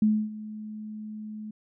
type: tone with ADSR envelope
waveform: sine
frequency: 214.2 Hz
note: A3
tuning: 46 cents flat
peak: -17 dBFS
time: 0.02-1.51 s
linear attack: 4 ms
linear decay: 270 ms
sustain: -18 dB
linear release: 6 ms
effects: none